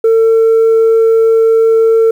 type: tone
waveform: sine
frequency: 450.5 Hz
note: A4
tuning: 41 cents sharp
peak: -3 dBFS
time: 0.04-2.11 s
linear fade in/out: 5 ms
effects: tanh soft clip ceiling -4 dBFS + 7-bit